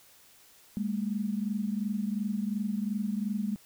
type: tone pair together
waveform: sine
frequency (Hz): 202.4 / 225.2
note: G#3 / A3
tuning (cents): -44 / +40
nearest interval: major second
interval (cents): 184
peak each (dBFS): -30 / -33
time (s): 0.77-3.56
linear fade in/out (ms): 0
effects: white hiss -58 dBFS RMS until 3.65 s